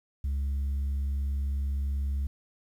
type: tone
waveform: sine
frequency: 69.3 Hz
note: C#2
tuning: in tune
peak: -24 dBFS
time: 0.24-2.27 s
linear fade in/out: 5 ms
effects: tanh soft clip ceiling -26 dBFS + 10-bit